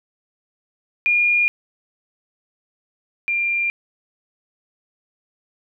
sine tone pair in turn, 2423 / 2387 Hz, D#7 / D7, -47 / +28 cents, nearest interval unison, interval 25 cents, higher first, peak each -14 / -18 dBFS, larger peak first, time 1.06-1.48 / 3.28-3.7 s, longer neither, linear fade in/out 0 ms, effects none

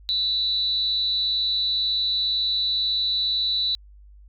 sine tone with amplitude modulation, 3951 Hz, B7, in tune, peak -18 dBFS, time 0.09-3.75 s, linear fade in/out 0 ms, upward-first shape sine, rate 297 Hz, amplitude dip 55%, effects added 50 Hz sine -45 dBFS peak until 4.28 s

